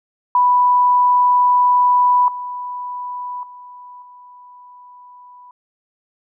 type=tone with level steps; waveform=sine; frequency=987.8 Hz; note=B5; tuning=in tune; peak=-10 / -24 / -35 / -39 dBFS; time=0.35-5.51 s; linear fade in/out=2 ms; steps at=2.28 / 3.43 / 4.02 s; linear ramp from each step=2 ms; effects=none